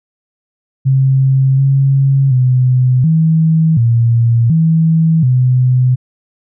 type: tone with pitch steps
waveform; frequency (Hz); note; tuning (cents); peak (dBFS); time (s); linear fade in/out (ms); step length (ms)
sine; 133.7 / 136.5 / 127.1 / 160.7 / 116.8 / 162.1 / 126.9; C3 / C#3 / C3 / E3 / A#2 / E3 / B2; +38 / -26 / -50 / -44 / +4 / -29 / +47; -7; 0.85-5.96; 20; 730
effects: none